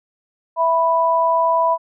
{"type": "tone pair together", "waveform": "sine", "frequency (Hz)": [659.3, 987.8], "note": ["E5", "B5"], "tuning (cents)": [0, 0], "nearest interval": "perfect fifth", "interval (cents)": 700, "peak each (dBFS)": [-18, -15], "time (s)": [0.56, 1.78], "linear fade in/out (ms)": 50, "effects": []}